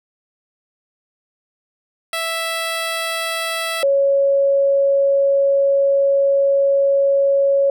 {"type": "tone pair in turn", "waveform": ["10% pulse", "sine"], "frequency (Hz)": [659.3, 554.4], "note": ["E5", "C#5"], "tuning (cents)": [0, 0], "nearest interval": "minor third", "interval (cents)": 300, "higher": "first", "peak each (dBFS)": -12, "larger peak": "neither", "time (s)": [[2.13, 3.83], [3.83, 7.7]], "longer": "second", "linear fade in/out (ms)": 2, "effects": []}